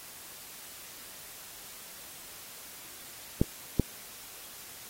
clicks, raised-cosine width 3 ms, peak -9 dBFS, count 2, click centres 3.415 / 3.797 s, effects white hiss -47 dBFS RMS until 4.89 s + AAC 48 kbps

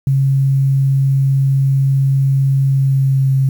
sine tone with pitch glide, 135.9 to 134.18 Hz, C#3 to C3, -34 to +44 cents, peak -10 dBFS, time 0.07-3.49 s, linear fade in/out 2 ms, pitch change -22 cents, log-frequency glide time 2.65-3.31 s, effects 7-bit

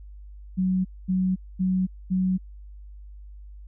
sine tone bursts, 185.9 Hz, F#3, 8 cents sharp, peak -20 dBFS, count 4, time 0.57-2.38 s, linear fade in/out 20 ms, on 280 ms, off 230 ms, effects added 50 Hz sine -40 dBFS peak until 3.67 s

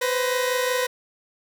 sawtooth tone cluster, 499.5 / 525 / 1884 Hz, B4 / C5 / A#6, +20 / +6 / +18 cents, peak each -19 / -25 / -26 dBFS, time 0.01-0.87 s, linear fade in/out 10 ms, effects none

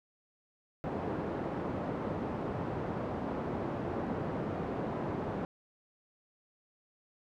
pink band-pass noise, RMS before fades -36 dBFS, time 0.84-5.45 s, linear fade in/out 0 ms, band 130 to 840 Hz, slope 12 dB/octave, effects none

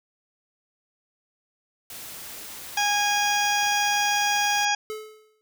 white noise, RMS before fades -39 dBFS, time 1.9-4.65 s, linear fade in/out 2 ms
harmonic tone, 822 Hz, G#5, 18 cents flat, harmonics 1 / 2 / 3 / 4 / 6 / 7 / 8, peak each -24 / -27 / -29 / -30 / -32 / -32 / -33 dBFS, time 2.77-4.75 s, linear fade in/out 5 ms
square tone with exponential decay, 431.4 Hz, A4, 34 cents flat, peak -29 dBFS, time 4.9-5.41 s, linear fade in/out 0 ms, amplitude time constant 110 ms
effects none

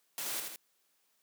white noise with echo, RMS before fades -38 dBFS, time 0.18-0.4 s, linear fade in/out 0 ms, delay 80 ms, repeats 2, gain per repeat -4 dB, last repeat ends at 0.56 s, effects white hiss -74 dBFS RMS until 1.22 s + high-pass 200 Hz 12 dB/octave

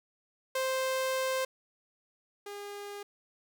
sawtooth tone pair in turn, 523.3 / 407 Hz, C5 / G#4, 0 / -35 cents, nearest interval major third, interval 435 cents, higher first, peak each -25 / -36 dBFS, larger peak first, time 0.55-1.45 / 2.46-3.03 s, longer first, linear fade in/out 5 ms, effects none

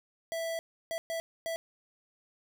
square tone bursts at uneven times, 659.3 Hz, E5, in tune, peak -33 dBFS, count 4, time 0.32-0.59 / 0.91-0.98 / 1.1-1.2 / 1.46-1.56 s, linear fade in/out 0 ms, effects 11-bit

